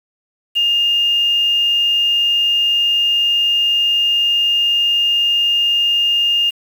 sine tone with quantisation, 2822 Hz, F7, 17 cents sharp, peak -12 dBFS, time 0.55-6.51 s, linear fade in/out 20 ms, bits 6, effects none

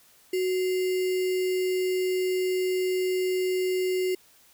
sine tone with sample-and-hold, 370 Hz, F#4, in tune, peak -23 dBFS, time 0.33-4.15 s, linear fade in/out 5 ms, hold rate 2450 Hz, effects white hiss -58 dBFS RMS until 4.53 s

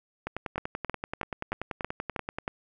two click trains, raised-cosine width 0.5 ms, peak -17 / -15 dBFS, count 23 / 7, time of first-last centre 0.27-2.385 / 0.58-2.479 s, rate 10.4 / 3.16 Hz, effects none

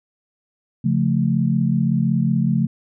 sine chord, Db augmented, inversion none, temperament equal, 138.59 / 174.61 / 220 Hz, Db3 / F3 / A3, 0 / 0 / 0 cents, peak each -20 dBFS, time 0.84-2.67 s, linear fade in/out 10 ms, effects none

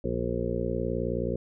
harmonic tone, 59.3 Hz, A#1, 30 cents sharp, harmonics 1 / 2 / 3 / 4 / 6 / 7 / 8 / 9, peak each -35 / -35 / -35 / -35 / -35 / -35 / -35 / -35 dBFS, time 0.04-1.36 s, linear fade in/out 5 ms, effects none

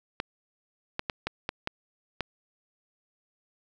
clicks, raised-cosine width 0.3 ms, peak -13 dBFS, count 7, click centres 0.201 / 0.994 / 1.098 / 1.27 / 1.491 / 1.674 / 2.207 s, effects none

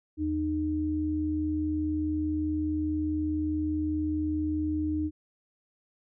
sine tone pair together, 81.41 / 306.2 Hz, E2 / D#4, -21 / -28 cents, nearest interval octave + major seventh, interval 2293 cents, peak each -33 / -27 dBFS, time 0.17-5.11 s, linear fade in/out 50 ms, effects none

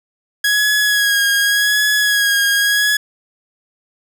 sawtooth tone with vibrato, 1661.2 Hz, G#6, in tune, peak -9 dBFS, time 0.44-2.97 s, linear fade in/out 5 ms, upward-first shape sine, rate 0.87 Hz, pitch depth 33 cents each way, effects none

